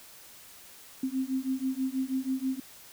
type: beating tone pair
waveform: sine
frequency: 259.9 / 266.1 Hz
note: C4 / C4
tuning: -11 / +29 cents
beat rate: 6.2 Hz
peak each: -31 dBFS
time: 1.03-2.6 s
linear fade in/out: 5 ms
effects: white hiss -51 dBFS RMS until 2.92 s